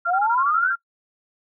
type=tone bursts; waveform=sine; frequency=1383 Hz; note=F6; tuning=17 cents flat; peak=-20 dBFS; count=9; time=0.05-0.757 s; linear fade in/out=10 ms; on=59 ms; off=22 ms
type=exponential sweep; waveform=sine; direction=up; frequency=669 to 1642 Hz; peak=-18 dBFS; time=0.06-0.74 s; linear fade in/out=50 ms
effects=noise-tail reverb RT60 0.1 s tail -23 dB re dry

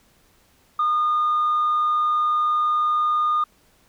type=tone; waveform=sine; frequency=1221 Hz; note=D#6; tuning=33 cents flat; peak=-16 dBFS; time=0.79-3.44 s; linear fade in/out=5 ms; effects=tanh soft clip ceiling -15 dBFS + pink hiss -59 dBFS RMS until 3.88 s

